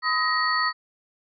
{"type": "tone cluster", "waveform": "sine", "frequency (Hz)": [1016, 1261, 1890, 4466], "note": ["B5", "D#6", "A#6", "C#8"], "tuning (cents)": [49, 23, 23, 12], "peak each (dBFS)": [-30, -24, -25, -28], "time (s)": [0.02, 0.73], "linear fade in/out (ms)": 50, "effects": []}